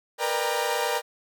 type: tone cluster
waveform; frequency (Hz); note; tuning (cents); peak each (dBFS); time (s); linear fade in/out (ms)
sawtooth; 464.3 / 493.5 / 598 / 794 / 937; A#4 / B4 / D5 / G5 / A#5; -7 / -1 / +31 / +22 / +9; -27; 0.18-1.02; 50
effects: none